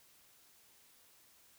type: silence
effects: white hiss -65 dBFS RMS until 1.58 s